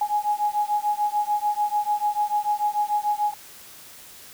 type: beating tone pair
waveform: sine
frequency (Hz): 830.6 / 837.4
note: G#5 / G#5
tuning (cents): 0 / +14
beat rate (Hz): 6.8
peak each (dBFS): -24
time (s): 0.01-3.34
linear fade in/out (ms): 5
effects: white hiss -45 dBFS RMS until 4.33 s